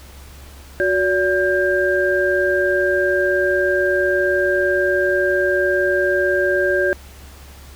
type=tone cluster; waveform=sine; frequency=367.8 / 574 / 1596 Hz; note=F#4 / D5 / G6; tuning=-10 / -40 / +31 cents; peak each=-19 dBFS; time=0.8-6.93 s; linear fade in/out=0 ms; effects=added 69 Hz sine -39 dBFS peak until 7.75 s + pink hiss -44 dBFS RMS until 7.75 s